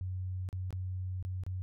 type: tone with dropouts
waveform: sine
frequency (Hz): 92.5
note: F#2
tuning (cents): 0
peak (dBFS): -34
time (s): 0.01-1.62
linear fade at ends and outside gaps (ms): 0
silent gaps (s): 0.489-0.528 / 0.706-0.727 / 1.226-1.25 / 1.436-1.465
effects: none